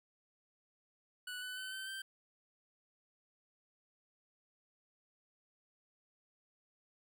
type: tone with pitch steps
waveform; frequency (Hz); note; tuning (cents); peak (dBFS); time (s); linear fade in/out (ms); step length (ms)
25% pulse; 1480 / 1499.8 / 1519.9 / 1540.2 / 1560.8; F#6 / F#6 / F#6 / G6 / G6; 0 / +23 / +46 / -31 / -8; -38; 1.27-2.02; 5; 150
effects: none